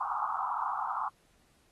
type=band-pass noise; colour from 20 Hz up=white; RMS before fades=-33 dBFS; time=0-1.09 s; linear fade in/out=10 ms; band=770 to 1300 Hz; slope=96 dB/octave; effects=pink hiss -68 dBFS RMS until 1.71 s + AAC 32 kbps